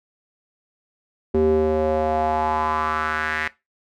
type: tone with band-pass filter sweep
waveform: square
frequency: 77.78 Hz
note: D#2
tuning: in tune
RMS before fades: -21 dBFS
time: 1.34-3.48 s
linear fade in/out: 5 ms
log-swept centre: 350 to 1900 Hz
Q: 3.8
effects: noise-tail reverb RT60 0.2 s tail -17 dB re dry